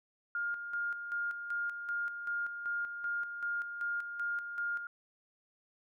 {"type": "tone with tremolo", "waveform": "sine", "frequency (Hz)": 1412, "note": "F6", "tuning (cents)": 19, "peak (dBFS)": -32, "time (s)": [0.35, 4.87], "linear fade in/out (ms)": 2, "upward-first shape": "square", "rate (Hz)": 2.6, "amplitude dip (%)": 55, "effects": []}